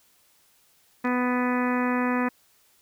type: harmonic tone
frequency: 248.4 Hz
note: B3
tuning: 10 cents sharp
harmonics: 1 / 2 / 3 / 4 / 5 / 6 / 7 / 8 / 9 / 10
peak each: -24 / -31 / -35 / -31 / -34 / -38 / -34 / -36 / -45 / -40 dBFS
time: 1.04-2.29 s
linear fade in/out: 10 ms
type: clicks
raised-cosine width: 0.2 ms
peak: -28 / -33 dBFS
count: 2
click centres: 1.05 / 1.073 s
effects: white hiss -62 dBFS RMS until 2.81 s